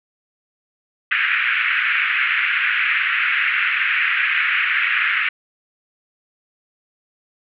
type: band-pass noise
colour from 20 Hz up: white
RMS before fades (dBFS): -19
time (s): 1.11-5.29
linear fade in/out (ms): 5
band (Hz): 1400 to 2600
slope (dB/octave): 48
effects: none